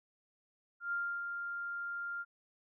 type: tone with ADSR envelope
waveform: sine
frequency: 1396.9 Hz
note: F6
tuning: in tune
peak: -32 dBFS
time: 0.8-2.25 s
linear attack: 120 ms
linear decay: 300 ms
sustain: -5 dB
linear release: 40 ms
effects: none